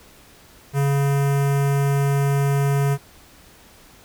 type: tone with notch filter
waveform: square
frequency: 140 Hz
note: C#3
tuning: 18 cents sharp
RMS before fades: -19 dBFS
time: 0.73-2.98 s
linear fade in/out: 50 ms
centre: 4000 Hz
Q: 0.88
effects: pink hiss -49 dBFS RMS until 4.04 s